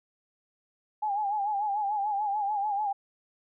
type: tone with vibrato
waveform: sine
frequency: 823 Hz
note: G#5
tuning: 16 cents flat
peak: -26 dBFS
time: 1.02-2.93 s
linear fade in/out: 10 ms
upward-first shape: sine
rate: 6.8 Hz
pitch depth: 77 cents each way
effects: none